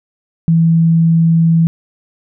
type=tone; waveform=sine; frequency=164.81 Hz; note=E3; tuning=in tune; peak=-7 dBFS; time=0.48-1.67 s; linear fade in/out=0 ms; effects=none